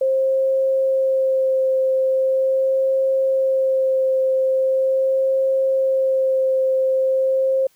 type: tone with vibrato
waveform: sine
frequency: 529 Hz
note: C5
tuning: 19 cents sharp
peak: -15 dBFS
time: 0.01-7.67 s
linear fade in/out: 5 ms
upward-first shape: sine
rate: 0.41 Hz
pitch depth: 11 cents each way
effects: white hiss -59 dBFS RMS until 7.75 s